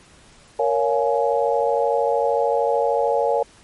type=chord; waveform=sine; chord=Bb minor seventh; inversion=none; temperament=just; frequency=466.2 / 559.4 / 699.2 / 839.1 Hz; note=Bb4 / Db5 / F5 / Ab5; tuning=0 / +16 / +2 / +18 cents; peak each=-21 / -21 / -25 / -23 dBFS; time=0.59-3.43 s; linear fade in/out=5 ms; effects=pink hiss -50 dBFS RMS until 3.63 s + MP3 48 kbps